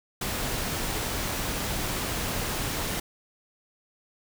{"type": "noise", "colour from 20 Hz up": "pink", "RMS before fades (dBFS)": -30, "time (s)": [0.21, 3], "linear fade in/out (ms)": 5, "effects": []}